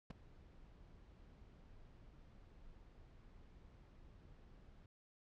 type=noise with ADSR envelope; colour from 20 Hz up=brown; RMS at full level=-39 dBFS; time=0.1-4.86 s; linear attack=8 ms; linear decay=6 ms; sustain=-22 dB; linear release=3 ms; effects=low-pass 5000 Hz 12 dB/octave